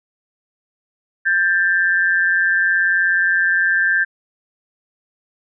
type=tone pair together; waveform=sine; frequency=1580.8 / 1760 Hz; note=G6 / A6; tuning=+14 / 0 cents; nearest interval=major second; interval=186 cents; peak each=-15 / -18 dBFS; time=1.25-4.05 s; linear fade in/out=20 ms; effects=none